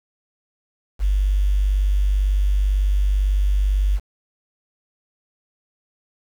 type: tone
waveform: sine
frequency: 49 Hz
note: G1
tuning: in tune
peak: -15 dBFS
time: 0.99-4 s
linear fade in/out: 50 ms
effects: 7-bit